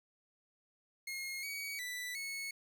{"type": "tone with pitch steps", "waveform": "sawtooth", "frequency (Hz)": [2151, 2257, 1978, 2200], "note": ["C7", "C#7", "B6", "C#7"], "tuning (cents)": [47, 31, 2, -14], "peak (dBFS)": -36, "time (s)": [1.07, 2.51], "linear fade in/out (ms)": 5, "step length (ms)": 360, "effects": ["11-bit"]}